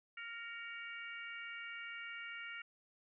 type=harmonic tone with a mistuned harmonic; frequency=466.2 Hz; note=A#4; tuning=in tune; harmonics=3 / 4 / 5 / 6; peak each=-49 / -50 / -49 / -52 dBFS; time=0.17-2.62 s; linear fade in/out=5 ms; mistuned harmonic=5; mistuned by=-51 cents; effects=none